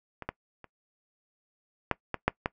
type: clicks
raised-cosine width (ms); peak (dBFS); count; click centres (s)
0.5; -23 / -16 / -30 / -9 / -14 / -7 / -12; 7; 0.223 / 0.29 / 0.643 / 1.913 / 2.143 / 2.28 / 2.459
effects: noise-tail reverb RT60 0.1 s tail -21 dB re dry